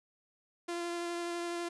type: tone with vibrato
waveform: sawtooth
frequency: 344.4 Hz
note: F4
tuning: 24 cents flat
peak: -31 dBFS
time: 0.68-1.69 s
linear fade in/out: 10 ms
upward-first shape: sine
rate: 12 Hz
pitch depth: 10 cents each way
effects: resampled to 24000 Hz